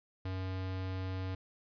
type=tone; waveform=square; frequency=93.8 Hz; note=F#2; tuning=24 cents sharp; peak=-36 dBFS; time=0.25-1.35 s; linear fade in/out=5 ms; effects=resampled to 11025 Hz + 12-bit